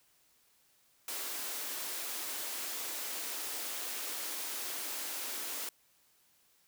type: high-pass noise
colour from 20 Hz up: white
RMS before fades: -39 dBFS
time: 1.08-5.69 s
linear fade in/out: 2 ms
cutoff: 250 Hz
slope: 48 dB/octave
effects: white hiss -69 dBFS RMS until 6.67 s